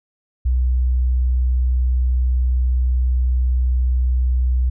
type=tone; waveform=sine; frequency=62.6 Hz; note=B1; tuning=24 cents sharp; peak=-14 dBFS; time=0.45-4.7 s; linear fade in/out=10 ms; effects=none